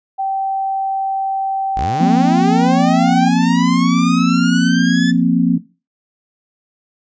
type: tone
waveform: sine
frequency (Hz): 776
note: G5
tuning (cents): -18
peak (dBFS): -16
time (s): 0.18-3.3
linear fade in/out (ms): 20
type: linear sweep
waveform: sawtooth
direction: up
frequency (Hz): 38.89 to 1751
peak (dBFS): -16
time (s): 1.76-5.12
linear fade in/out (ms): 20
type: chord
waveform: sine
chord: F suspended fourth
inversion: none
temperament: equal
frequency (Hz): 174.61 / 233.1 / 261.6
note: F3 / Bb3 / C4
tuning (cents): 0 / 0 / 0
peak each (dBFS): -15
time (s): 2-5.58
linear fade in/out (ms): 10
effects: noise-tail reverb RT60 0.3 s tail -17 dB re dry + resampled to 16000 Hz